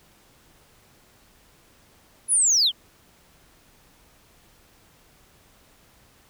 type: linear sweep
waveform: sine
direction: down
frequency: 10580 to 2890 Hz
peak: -15 dBFS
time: 2.28-2.72 s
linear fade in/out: 50 ms
effects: tanh soft clip ceiling -13 dBFS + pink hiss -57 dBFS RMS until 6.29 s